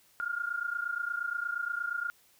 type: tone pair together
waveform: sine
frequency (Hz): 1396.9 / 1425.4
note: F6 / F6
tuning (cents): 0 / +35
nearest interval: unison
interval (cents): 35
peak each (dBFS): -34 / -34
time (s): 0.2-2.1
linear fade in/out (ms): 0
effects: white hiss -64 dBFS RMS until 2.39 s